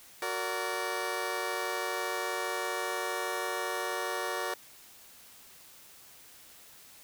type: chord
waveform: 15% pulse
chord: Gb augmented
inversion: none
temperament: just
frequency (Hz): 370 / 462.5 / 578.1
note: Gb4 / Bb4 / D5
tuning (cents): 0 / -14 / -27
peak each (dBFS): -30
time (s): 0.22-4.54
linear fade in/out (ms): 2
effects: white hiss -54 dBFS RMS until 7.03 s